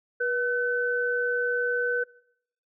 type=tone pair together; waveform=sine; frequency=484.5 / 1515.7 Hz; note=B4 / F#6; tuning=-33 / +41 cents; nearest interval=octave + minor sixth; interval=1974 cents; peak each=-27 / -26 dBFS; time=0.2-2.04 s; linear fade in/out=10 ms; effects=noise-tail reverb RT60 0.7 s tail -22 dB re dry